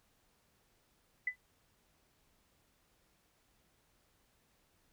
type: tone with exponential decay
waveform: sine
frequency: 2000 Hz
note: B6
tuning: 21 cents sharp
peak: -28 dBFS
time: 1.27-1.36 s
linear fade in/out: 5 ms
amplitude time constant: 19 ms
effects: pink hiss -73 dBFS RMS until 4.92 s